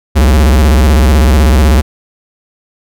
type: tone with vibrato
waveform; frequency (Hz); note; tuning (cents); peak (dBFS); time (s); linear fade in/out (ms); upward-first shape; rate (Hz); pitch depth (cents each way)
square; 69.3; C#2; 0; -5; 0.15-1.82; 20; square; 16; 190
effects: none